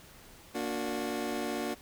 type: chord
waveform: 25% pulse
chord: Bb augmented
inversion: none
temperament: just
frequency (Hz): 233.1 / 291.4 / 364.2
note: Bb3 / D4 / F#4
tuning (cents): 0 / -13 / -27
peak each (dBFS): -33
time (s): 0.54-1.75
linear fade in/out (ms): 20
effects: pink hiss -54 dBFS RMS until 1.81 s